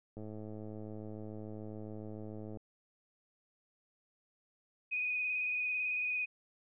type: click train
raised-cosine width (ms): 2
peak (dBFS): -33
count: 258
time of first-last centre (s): 0.17-2.572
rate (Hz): 107
type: tone with vibrato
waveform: sine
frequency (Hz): 2489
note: D#7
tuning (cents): 0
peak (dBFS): -32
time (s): 4.91-6.26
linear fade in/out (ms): 20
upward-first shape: square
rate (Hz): 18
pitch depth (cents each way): 19
effects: none